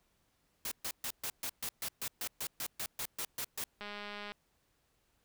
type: noise bursts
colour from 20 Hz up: white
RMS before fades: -38 dBFS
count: 16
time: 0.65-3.64 s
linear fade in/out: 2 ms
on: 65 ms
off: 130 ms
type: click train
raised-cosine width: 0.3 ms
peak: -28 dBFS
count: 106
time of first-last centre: 3.81-4.32 s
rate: 206 Hz
effects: pink hiss -75 dBFS RMS until 5.24 s